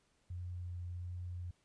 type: tone with vibrato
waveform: sine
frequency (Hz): 88.6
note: F2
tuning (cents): +25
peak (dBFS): -40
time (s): 0.3-1.51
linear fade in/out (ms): 5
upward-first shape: triangle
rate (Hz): 1.4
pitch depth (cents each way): 12
effects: pink hiss -75 dBFS RMS until 1.64 s + resampled to 22050 Hz